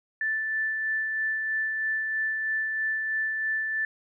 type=tone with tremolo; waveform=sine; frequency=1760 Hz; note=A6; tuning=in tune; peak=-24 dBFS; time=0.21-3.85 s; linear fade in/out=2 ms; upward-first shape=sine; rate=3.1 Hz; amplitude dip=30%; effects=none